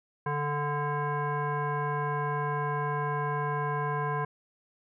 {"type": "tone with frequency modulation", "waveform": "sine", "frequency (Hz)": 440, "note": "A4", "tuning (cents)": 0, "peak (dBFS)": -27, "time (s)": [0.26, 4.25], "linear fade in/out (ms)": 5, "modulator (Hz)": 586, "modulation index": 1.7, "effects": []}